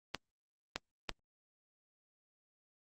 clicks, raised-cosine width 0.2 ms, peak -17 dBFS, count 3, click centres 0.147 / 0.76 / 1.093 s, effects Opus 32 kbps

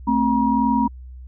sine tone cluster, 222.1 / 264 / 954 Hz, A3 / C4 / A#5, +16 / +16 / +40 cents, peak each -20 dBFS, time 0.07-0.88 s, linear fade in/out 10 ms, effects added 63 Hz sine -35 dBFS peak until 1.27 s

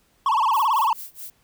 triangle tone with vibrato, 987.8 Hz, B5, in tune, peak -15 dBFS, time 0.26-0.93 s, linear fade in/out 2 ms, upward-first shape sine, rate 18 Hz, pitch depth 240 cents each way
violet noise with tremolo, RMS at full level -35 dBFS, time 0.53-1.3 s, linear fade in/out 2 ms, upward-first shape sine, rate 4.6 Hz, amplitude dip 95%
effects pink hiss -63 dBFS RMS until 1.43 s

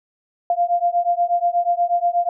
sine beating tone pair, 693 / 701.3 Hz, F5 / F5, -14 / +7 cents, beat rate 8.3 Hz, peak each -19 dBFS, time 0.5-2.29 s, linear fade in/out 2 ms, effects none

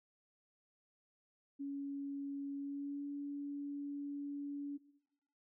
sine tone with pitch glide, 280 to 285.1 Hz, C#4 to C#4, +18 to +49 cents, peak -39 dBFS, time 1.59-4.78 s, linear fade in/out 20 ms, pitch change +31 cents, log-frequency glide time 2.56-3.06 s, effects noise-tail reverb RT60 0.8 s tail -18 dB re dry

